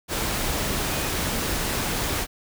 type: tone in noise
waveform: sine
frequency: 2489 Hz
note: D#7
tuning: in tune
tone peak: -37 dBFS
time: 0.9-1.11 s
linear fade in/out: 50 ms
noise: pink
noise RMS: -26 dBFS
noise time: 0.08-2.27 s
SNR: -14 dB
effects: none